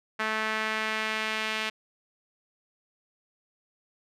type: tone with band-pass filter sweep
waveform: sawtooth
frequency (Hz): 217.9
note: A3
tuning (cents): -17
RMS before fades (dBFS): -30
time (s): 0.19-1.7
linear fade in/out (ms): 10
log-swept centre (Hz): 1700 to 2600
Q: 1.6
effects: none